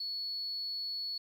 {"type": "tone", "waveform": "sine", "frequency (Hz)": 4400, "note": "C#8", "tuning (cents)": -14, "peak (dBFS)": -34, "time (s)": [0, 1.18], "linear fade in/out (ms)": 5, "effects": ["tanh soft clip ceiling -30 dBFS", "11-bit"]}